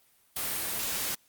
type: noise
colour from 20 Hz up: white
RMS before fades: -32 dBFS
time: 0.36-1.15 s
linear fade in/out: 5 ms
effects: white hiss -65 dBFS RMS until 1.28 s + Opus 32 kbps

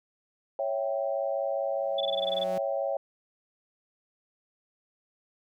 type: chord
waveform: sine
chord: C# diminished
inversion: none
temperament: equal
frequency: 554.4 / 659.3 / 784 Hz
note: C#5 / E5 / G5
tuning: 0 / 0 / 0 cents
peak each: -29 / -32 / -35 dBFS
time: 0.59-2.97 s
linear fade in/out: 2 ms
type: tone with exponential growth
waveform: sawtooth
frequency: 184.9 Hz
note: F#3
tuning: 1 cent flat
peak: -32 dBFS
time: 1.61-2.58 s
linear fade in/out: 0 ms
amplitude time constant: 210 ms
type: tone bursts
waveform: sine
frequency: 3460 Hz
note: A7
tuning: 30 cents flat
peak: -29 dBFS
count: 10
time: 1.98-2.439 s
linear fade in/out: 5 ms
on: 27 ms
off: 21 ms
effects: none

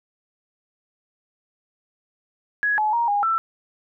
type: tone with pitch steps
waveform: sine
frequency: 1673 / 854 / 939 / 817 / 1333 Hz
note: G#6 / G#5 / A#5 / G#5 / E6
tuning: +12 / +48 / +12 / -29 / +19 cents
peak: -18 dBFS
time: 2.63-3.38 s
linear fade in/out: 0 ms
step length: 150 ms
effects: none

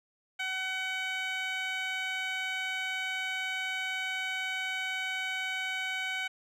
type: tone with band-pass filter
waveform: 15% pulse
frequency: 754 Hz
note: F#5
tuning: 32 cents sharp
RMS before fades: -34 dBFS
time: 0.39-6.28 s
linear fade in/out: 10 ms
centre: 2300 Hz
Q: 1.1
effects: none

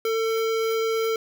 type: tone with notch filter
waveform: square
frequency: 448.5 Hz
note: A4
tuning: 33 cents sharp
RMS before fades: -24 dBFS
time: 0.05-1.16 s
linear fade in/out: 2 ms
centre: 8900 Hz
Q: 1.2
effects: none

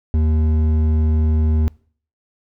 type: tone with hard clipping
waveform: sine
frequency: 78.2 Hz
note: D#2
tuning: 9 cents sharp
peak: -15 dBFS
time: 0.14-1.68 s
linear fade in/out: 0 ms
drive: 8 dB
effects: noise-tail reverb RT60 0.5 s tail -24 dB re dry

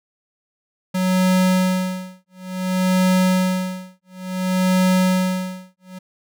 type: tone with tremolo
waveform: square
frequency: 185 Hz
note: F#3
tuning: in tune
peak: -14 dBFS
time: 0.94-5.99 s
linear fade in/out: 10 ms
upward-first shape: sine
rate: 0.57 Hz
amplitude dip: 100%
effects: none

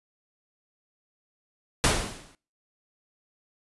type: noise with exponential decay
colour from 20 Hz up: pink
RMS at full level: -18 dBFS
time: 1.84-2.35 s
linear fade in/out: 0 ms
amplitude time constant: 110 ms
effects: noise-tail reverb RT60 0.4 s tail -24 dB re dry + resampled to 24000 Hz

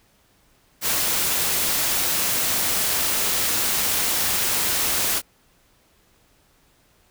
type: noise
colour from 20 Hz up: white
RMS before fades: -22 dBFS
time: 0.81-5.22 s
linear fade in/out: 50 ms
effects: pink hiss -60 dBFS RMS until 7.1 s

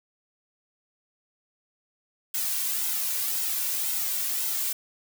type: noise with flanger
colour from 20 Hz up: blue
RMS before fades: -28 dBFS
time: 2.34-4.73 s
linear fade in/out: 5 ms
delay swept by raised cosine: 1.7 to 2.4 ms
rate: 1.9 Hz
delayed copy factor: -0.6
effects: none

